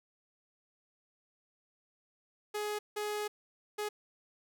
sawtooth tone bursts at uneven times, 419.1 Hz, G#4, 16 cents sharp, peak -30 dBFS, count 3, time 2.54-2.79 / 2.96-3.28 / 3.78-3.89 s, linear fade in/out 10 ms, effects none

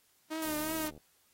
sawtooth tone with vibrato, 311.1 Hz, D#4, in tune, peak -31 dBFS, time 0.3-0.91 s, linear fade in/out 20 ms, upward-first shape triangle, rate 2.8 Hz, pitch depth 59 cents each way
blue noise, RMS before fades -40 dBFS, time 0.42-0.88 s, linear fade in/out 2 ms
click train, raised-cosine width 2 ms, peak -39 dBFS, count 40, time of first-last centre 0.46-0.977 s, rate 75.4 Hz
effects white hiss -69 dBFS RMS until 1.33 s + AAC 48 kbps

